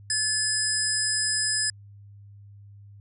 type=tone cluster; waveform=sine; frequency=1725 / 5050 / 7630 / 9360 Hz; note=A6 / D#8 / A#8 / D9; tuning=-35 / +25 / +39 / -7 cents; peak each=-30 / -26 / -30 / -30 dBFS; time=0.1-1.7 s; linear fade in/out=2 ms; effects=added 101 Hz sine -45 dBFS peak until 3 s